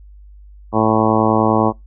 harmonic tone, 110 Hz, A2, in tune, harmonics 1 / 2 / 3 / 4 / 5 / 6 / 7 / 8 / 9 / 10, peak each -22 / -18 / -19 / -21 / -21 / -22 / -21 / -23 / -22 / -23 dBFS, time 0.72-1.73 s, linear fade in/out 50 ms, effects noise-tail reverb RT60 0.2 s tail -26 dB re dry + added 50 Hz sine -38 dBFS peak until 1.86 s

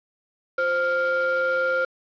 triangle ring-modulated tone, 437.7 Hz, A4, 9 cents flat, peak -15 dBFS, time 0.58-1.85 s, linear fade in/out 5 ms, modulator 961 Hz, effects resampled to 11025 Hz + 7-bit

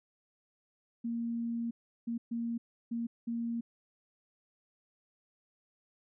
sine tone bursts at uneven times, 233.1 Hz, A#3, in tune, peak -32 dBFS, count 5, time 1.04-1.71 / 2.07-2.18 / 2.31-2.58 / 2.91-3.07 / 3.27-3.61 s, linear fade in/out 10 ms, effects none

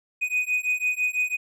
triangle beating tone pair, 2489 / 2495 Hz, D#7 / D#7, 0 / +4 cents, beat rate 6 Hz, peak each -24 dBFS, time 0.21-1.37 s, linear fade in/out 20 ms, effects none

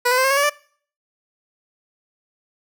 15% pulse tone with pitch steps, 490.1 / 505 / 520.4 / 536.3 / 552.7 / 569.5 / 586.9 Hz, B4 / B4 / C5 / C5 / C#5 / C#5 / D5, -13 / +39 / -9 / +43 / -5 / +47 / -1 cents, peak -9 dBFS, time 0.05-0.498 s, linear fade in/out 10 ms, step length 64 ms, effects noise-tail reverb RT60 0.5 s tail -22 dB re dry

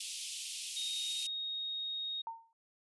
pink high-pass noise, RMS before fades -41 dBFS, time 0-1.27 s, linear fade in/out 5 ms, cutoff 2700 Hz, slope 48 dB/octave
sine tone, 3736 Hz, A#7, 3 cents sharp, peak -36 dBFS, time 0.76-2.22 s, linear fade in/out 10 ms
sine tone with exponential decay, 911 Hz, A#5, 40 cents flat, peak -35 dBFS, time 2.27-2.53 s, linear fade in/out 1 ms, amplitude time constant 56 ms
effects resampled to 24000 Hz

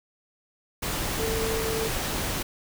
sine tone in noise, 446.3 Hz, A4, 25 cents sharp, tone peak -28 dBFS, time 1.19-1.88 s, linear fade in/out 10 ms, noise pink, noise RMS -29 dBFS, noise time 0.82-2.43 s, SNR -2 dB, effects none

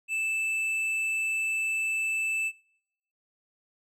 sine tone with hard clipping, 2637 Hz, E7, in tune, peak -28 dBFS, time 0.08-2.52 s, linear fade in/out 50 ms, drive 6 dB, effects noise-tail reverb RT60 0.8 s tail -25 dB re dry

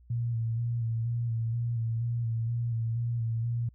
sine tone with vibrato, 116.1 Hz, A#2, 7 cents flat, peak -27 dBFS, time 0.1-3.69 s, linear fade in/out 5 ms, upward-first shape square, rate 2.1 Hz, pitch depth 31 cents each way, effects added 60 Hz sine -54 dBFS peak until 3.74 s

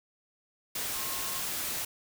sine tone in noise, 1073 Hz, C6, 43 cents sharp, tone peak -44 dBFS, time 0.95-1.41 s, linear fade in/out 5 ms, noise white, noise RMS -34 dBFS, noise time 0.75-1.85 s, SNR -13 dB, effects none

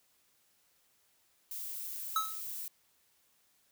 violet noise, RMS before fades -41 dBFS, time 1.51-2.68 s, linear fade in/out 2 ms
square tone with exponential decay, 1294 Hz, E6, 32 cents flat, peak -26 dBFS, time 2.16-2.41 s, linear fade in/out 2 ms, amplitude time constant 54 ms
effects white hiss -71 dBFS RMS until 3.71 s

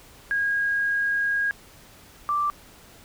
sine tone pair in turn, 1635 / 1174.3 Hz, G#6 / D6, -28 / -1 cents, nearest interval tritone, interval 573 cents, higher first, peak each -21 / -21 dBFS, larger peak neither, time 0.31-1.51 / 2.29-2.5 s, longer first, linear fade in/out 0 ms, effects pink hiss -50 dBFS RMS until 3.04 s

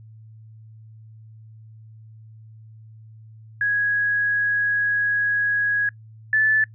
sine tone pair in turn, 1661.2 / 1743.8 Hz, G#6 / A6, 0 / -16 cents, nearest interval minor second, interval 84 cents, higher second, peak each -18 / -15 dBFS, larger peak second, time 3.61-5.89 / 6.33-6.64 s, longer first, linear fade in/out 2 ms, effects noise-tail reverb RT60 0.1 s tail -24 dB re dry + added 110 Hz sine -42 dBFS peak until 6.74 s

